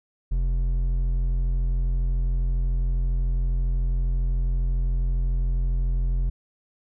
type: tone with hard clipping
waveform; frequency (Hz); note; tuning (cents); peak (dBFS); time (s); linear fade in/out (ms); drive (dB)
sine; 43.65; F1; 0; -22; 0.31-6.3; 10; 6
effects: none